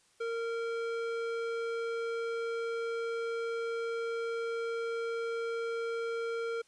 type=tone with band-pass filter; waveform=square; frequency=461.2 Hz; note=A#4; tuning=19 cents flat; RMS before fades=-35 dBFS; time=0.2-6.62 s; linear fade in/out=10 ms; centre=930 Hz; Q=0.7; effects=white hiss -67 dBFS RMS until 6.67 s + resampled to 22050 Hz